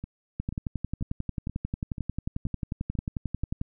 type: two click trains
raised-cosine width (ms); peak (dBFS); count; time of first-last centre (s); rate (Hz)
5; -23 / -17; 8 / 37; 0.04-3.438 / 0.4-3.614; 2.06 / 11.2
effects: none